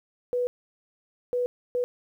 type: tone bursts at uneven times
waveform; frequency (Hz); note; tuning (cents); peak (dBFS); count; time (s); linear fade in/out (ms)
sine; 492; B4; -7; -23; 3; 0.33-0.47 / 1.33-1.46 / 1.75-1.84; 0
effects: 10-bit